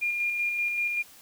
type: tone with tremolo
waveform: sine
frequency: 2412 Hz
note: D7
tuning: 46 cents sharp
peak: -24 dBFS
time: 0.01-1.03 s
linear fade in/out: 20 ms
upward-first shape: square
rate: 5.2 Hz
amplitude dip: 30%
effects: white hiss -52 dBFS RMS until 1.21 s